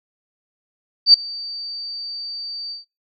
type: tone with ADSR envelope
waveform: sine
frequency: 4621 Hz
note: D8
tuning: 29 cents flat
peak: -3 dBFS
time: 1.06-2.85 s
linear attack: 78 ms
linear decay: 7 ms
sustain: -24 dB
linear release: 140 ms
effects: noise-tail reverb RT60 0.2 s tail -21 dB re dry